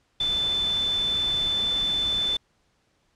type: tone in noise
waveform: sine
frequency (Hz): 3520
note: A7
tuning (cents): 0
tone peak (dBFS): -22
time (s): 0.2-2.37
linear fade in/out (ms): 5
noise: pink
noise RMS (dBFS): -37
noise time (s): 0.2-2.37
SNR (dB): +12
effects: pink hiss -68 dBFS RMS until 3.15 s + low-pass 7000 Hz 12 dB/octave